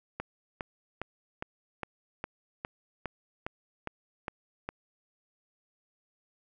click train, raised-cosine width 0.5 ms, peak -19 dBFS, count 12, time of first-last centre 0.2-4.69 s, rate 2.45 Hz, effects none

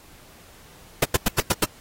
pink noise bursts, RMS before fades -18 dBFS, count 6, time 1.02-1.644 s, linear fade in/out 5 ms, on 24 ms, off 96 ms, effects pink hiss -50 dBFS RMS until 1.8 s + AAC 48 kbps

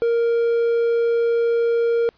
triangle tone, 466.5 Hz, A#4, 1 cent sharp, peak -14 dBFS, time 0.02-2.09 s, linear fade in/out 0 ms, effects pink hiss -59 dBFS RMS until 2.17 s + resampled to 11025 Hz

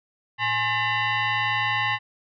sine tone with frequency modulation, 113.4 Hz, A#2, 47 cents flat, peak -21 dBFS, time 0.38-1.99 s, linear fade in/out 50 ms, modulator 952 Hz, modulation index 2.8, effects none

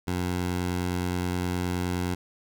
15% pulse tone, 89.6 Hz, F2, 45 cents sharp, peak -20 dBFS, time 0.07-2.15 s, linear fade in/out 10 ms, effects none

